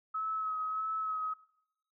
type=tone with vibrato; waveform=sine; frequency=1285 Hz; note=E6; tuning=45 cents flat; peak=-32 dBFS; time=0.14-1.34 s; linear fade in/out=10 ms; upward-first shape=sine; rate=1.6 Hz; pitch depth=23 cents each way; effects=noise-tail reverb RT60 0.7 s tail -17 dB re dry